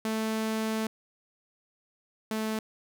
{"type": "tone pair in turn", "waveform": "sawtooth", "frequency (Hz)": [220, 218.5], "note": ["A3", "A3"], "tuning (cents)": [0, -12], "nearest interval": "unison", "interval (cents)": 12, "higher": "first", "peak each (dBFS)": [-24, -25], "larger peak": "first", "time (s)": [[0.05, 0.87], [2.31, 2.59]], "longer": "first", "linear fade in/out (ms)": 2, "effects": []}